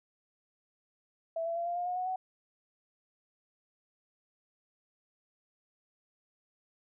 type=tone with pitch steps; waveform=sine; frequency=659.3 / 671.2 / 683.3 / 695.7 / 708.3 / 721.1 / 734.1 / 747.3 Hz; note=E5 / E5 / F5 / F5 / F5 / F#5 / F#5 / F#5; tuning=0 / +31 / -38 / -7 / +24 / -45 / -14 / +17 cents; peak=-31 dBFS; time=1.36-2.16 s; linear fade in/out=5 ms; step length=100 ms; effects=none